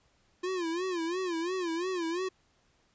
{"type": "tone with vibrato", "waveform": "square", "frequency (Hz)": 350.4, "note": "F4", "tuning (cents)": 6, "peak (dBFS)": -31, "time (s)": [0.43, 2.29], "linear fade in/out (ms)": 10, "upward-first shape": "sine", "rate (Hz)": 2.9, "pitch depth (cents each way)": 130, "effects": ["pink hiss -69 dBFS RMS until 2.94 s", "resampled to 16000 Hz"]}